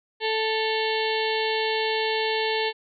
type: harmonic tone with a mistuned harmonic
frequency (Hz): 440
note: A4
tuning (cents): 0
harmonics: 1 / 2 / 4 / 5 / 6 / 7 / 8 / 9 / 10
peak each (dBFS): -26 / -29 / -32 / -33 / -34 / -34 / -35 / -36 / -36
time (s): 0.2-2.73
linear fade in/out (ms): 50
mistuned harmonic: 6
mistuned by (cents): +66
effects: none